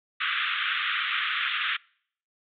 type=band-pass noise; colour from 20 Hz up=pink; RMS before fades=-28 dBFS; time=0.2-1.77 s; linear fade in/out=10 ms; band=1200 to 3600 Hz; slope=96 dB/octave; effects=noise-tail reverb RT60 0.6 s tail -26 dB re dry